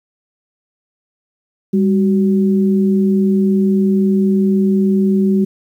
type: tone pair together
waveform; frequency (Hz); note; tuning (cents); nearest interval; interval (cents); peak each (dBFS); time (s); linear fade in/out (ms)
sine; 198.5 / 374.7; G3 / F#4; +22 / +22; major seventh; 1100; -11 / -18; 1.73-5.45; 10
effects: 8-bit